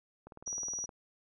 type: click train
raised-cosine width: 1 ms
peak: -35 dBFS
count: 13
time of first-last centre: 0.27-0.892 s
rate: 19.3 Hz
type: tone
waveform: sine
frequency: 5800 Hz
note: F#8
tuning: 35 cents flat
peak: -35 dBFS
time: 0.46-0.86 s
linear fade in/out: 10 ms
effects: none